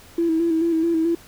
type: tone with vibrato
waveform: triangle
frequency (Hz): 329.6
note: E4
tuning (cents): 0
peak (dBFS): -13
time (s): 0.18-1.15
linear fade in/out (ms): 5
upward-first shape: square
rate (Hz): 4.6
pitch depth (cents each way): 38
effects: tanh soft clip ceiling -15 dBFS + pink hiss -47 dBFS RMS until 1.27 s